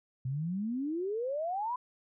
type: exponential sweep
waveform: sine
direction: up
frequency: 124.1 to 1021 Hz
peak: -31 dBFS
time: 0.25-1.76 s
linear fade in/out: 5 ms
effects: none